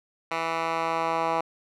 10% pulse tone with band-pass filter sweep, 164.4 Hz, E3, 4 cents flat, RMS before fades -27 dBFS, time 0.31-1.41 s, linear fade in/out 5 ms, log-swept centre 1600 to 1000 Hz, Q 1.4, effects none

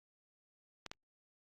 clicks, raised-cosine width 0.2 ms, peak -26 dBFS, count 2, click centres 0.863 / 0.915 s, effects Opus 48 kbps

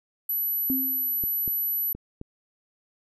sine tone, 11840 Hz, F#9, in tune, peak -24 dBFS, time 0.29-1.93 s, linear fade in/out 5 ms
sine tone with exponential decay, 261.6 Hz, C4, in tune, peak -22 dBFS, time 0.7-1.21 s, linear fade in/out 0 ms, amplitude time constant 110 ms
clicks, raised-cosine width 3 ms, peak -24 dBFS, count 4, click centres 1.238 / 1.478 / 1.95 / 2.214 s
effects none

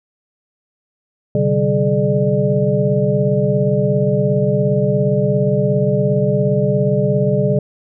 sine tone cluster, 127.8 / 145 / 192.8 / 424.8 / 597 Hz, C3 / D3 / G3 / G#4 / D5, -40 / -22 / -28 / +39 / +28 cents, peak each -19 dBFS, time 1.35-7.59 s, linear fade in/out 2 ms, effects none

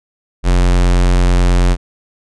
square tone, 44.61 Hz, F1, 38 cents sharp, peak -9 dBFS, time 0.43-1.77 s, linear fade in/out 50 ms, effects resampled to 22050 Hz

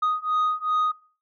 sine beating tone pair, 1244 / 1246.6 Hz, D#6 / D#6, -1 / +3 cents, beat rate 2.6 Hz, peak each -23 / -22 dBFS, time 0.02-0.92 s, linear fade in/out 10 ms, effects noise-tail reverb RT60 0.4 s tail -23 dB re dry + tanh soft clip ceiling -18 dBFS

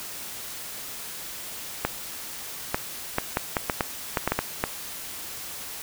clicks, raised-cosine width 0.5 ms, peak -7 dBFS, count 12, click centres 1.85 / 2.745 / 3.184 / 3.371 / 3.568 / 3.698 / 3.808 / 4.172 / 4.276 / 4.32 / 4.39 / 4.639 s, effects white hiss -37 dBFS RMS until 5.82 s

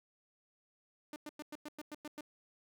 sawtooth tone bursts, 299.6 Hz, D4, 35 cents sharp, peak -39 dBFS, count 9, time 1.13-2.209 s, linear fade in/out 2 ms, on 31 ms, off 100 ms, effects none

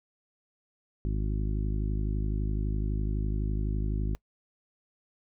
harmonic tone, 51.91 Hz, G#1, in tune, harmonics 1 / 2 / 3 / 4 / 5 / 6 / 7, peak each -28 / -34 / -38 / -40 / -42 / -44 / -45 dBFS, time 1.05-4.15 s, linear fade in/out 0 ms, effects noise-tail reverb RT60 0.1 s tail -24 dB re dry

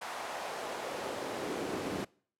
brown noise with high-pass filter sweep, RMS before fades -38 dBFS, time 0.01-2.05 s, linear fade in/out 10 ms, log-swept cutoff 900 to 270 Hz, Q 1.4, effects noise-tail reverb RT60 0.5 s tail -24 dB re dry + low-pass 12000 Hz 12 dB/octave

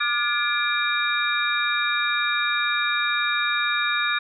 sine tone cluster, 1194 / 1427 / 1715 / 2368 / 3736 Hz, D6 / F6 / A6 / D7 / A#7, +28 / +37 / -45 / +14 / +3 cents, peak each -27 dBFS, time 0-4.19 s, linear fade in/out 10 ms, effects none

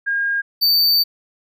sine / square tone pair in turn, 1620 / 4582 Hz, G#6 / D8, -43 / -44 cents, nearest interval octave + tritone, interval 1799 cents, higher second, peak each -17 / -13 dBFS, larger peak second, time 0.06-0.42 / 0.61-1.04 s, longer second, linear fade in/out 20 ms, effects none

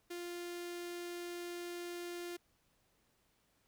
sawtooth tone with notch filter, 349.2 Hz, F4, in tune, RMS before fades -44 dBFS, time 0.1-2.37 s, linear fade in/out 10 ms, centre 890 Hz, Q 1.1, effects pink hiss -75 dBFS RMS until 3.67 s

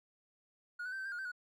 triangle tone with pitch steps, 1442 / 1501 / 1561 / 1541 / 1591 / 1435 / 1551 / 1460 Hz, F#6 / F#6 / G6 / G6 / G6 / F6 / G6 / F#6, -45 / +24 / -8 / -30 / +25 / +47 / -19 / -24 cents, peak -36 dBFS, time 0.79-1.318 s, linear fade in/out 10 ms, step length 66 ms, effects tanh soft clip ceiling -33 dBFS

